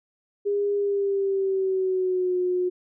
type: tone with pitch glide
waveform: sine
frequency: 406.2 to 361.9 Hz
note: G#4 to F#4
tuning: -38 to -38 cents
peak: -21 dBFS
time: 0.45-2.7 s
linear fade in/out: 20 ms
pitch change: -200 cents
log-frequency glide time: 0.76-2.37 s
effects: none